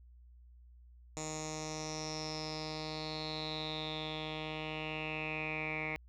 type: tone with low-pass filter sweep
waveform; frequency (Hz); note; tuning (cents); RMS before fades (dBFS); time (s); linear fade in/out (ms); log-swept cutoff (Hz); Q
10% pulse; 155.56; D#3; 0; -40; 1.17-5.96; 0; 7000 to 2200; 8.9
effects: added 60 Hz sine -55 dBFS peak until 6.08 s